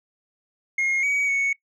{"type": "tone with pitch steps", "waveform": "sine", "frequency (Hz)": [2145, 2262, 2218], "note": ["C7", "C#7", "C#7"], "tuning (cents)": [42, 34, 0], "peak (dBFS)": -17, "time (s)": [0.78, 1.53], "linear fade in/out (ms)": 5, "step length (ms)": 250, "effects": ["noise-tail reverb RT60 0.1 s tail -23 dB re dry", "tanh soft clip ceiling -19 dBFS"]}